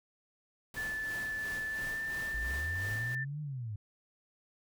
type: noise with tremolo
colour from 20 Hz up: pink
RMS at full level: -45 dBFS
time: 0.74-3.15 s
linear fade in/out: 2 ms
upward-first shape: sine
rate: 2.9 Hz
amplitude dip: 50%
type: tone with pitch glide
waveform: sine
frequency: 1747 to 1778.6 Hz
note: A6 to A6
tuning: -13 to +18 cents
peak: -34 dBFS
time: 0.76-3.25 s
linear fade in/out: 20 ms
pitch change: +31 cents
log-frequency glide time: 1.66-2 s
type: linear two-way sweep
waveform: sine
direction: up then down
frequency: 50 to 152.8 to 99.6 Hz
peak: -36 dBFS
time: 2.34-3.76 s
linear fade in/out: 5 ms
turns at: 3.41 s
effects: none